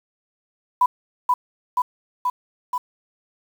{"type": "tone with echo", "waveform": "sine", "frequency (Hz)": 992, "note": "B5", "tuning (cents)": 7, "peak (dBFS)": -12, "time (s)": [0.81, 0.86], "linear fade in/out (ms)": 5, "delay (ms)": 480, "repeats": 4, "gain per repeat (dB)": -2, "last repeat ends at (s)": 2.78, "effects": ["7-bit"]}